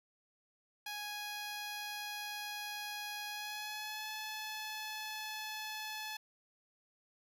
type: tone with pitch glide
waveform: 10% pulse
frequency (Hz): 830.6 to 860.9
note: G#5 to A5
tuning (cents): 0 to -38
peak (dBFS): -32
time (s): 0.86-6.17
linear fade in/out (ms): 5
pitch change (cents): +62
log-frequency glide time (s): 3.28-4.1
effects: none